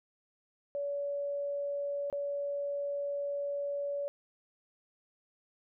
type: tone with dropouts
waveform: sine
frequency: 569 Hz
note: C#5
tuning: 45 cents sharp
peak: -32 dBFS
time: 0.75-4.08 s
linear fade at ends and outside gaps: 0 ms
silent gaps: 2.1-2.127 s
effects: none